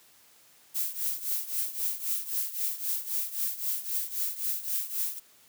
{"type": "noise with tremolo", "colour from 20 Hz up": "violet", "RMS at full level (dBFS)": -28, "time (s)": [0.74, 5.2], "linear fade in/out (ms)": 20, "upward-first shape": "triangle", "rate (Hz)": 3.8, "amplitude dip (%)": 85, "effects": ["white hiss -59 dBFS RMS until 5.48 s", "high-pass 80 Hz 12 dB/octave"]}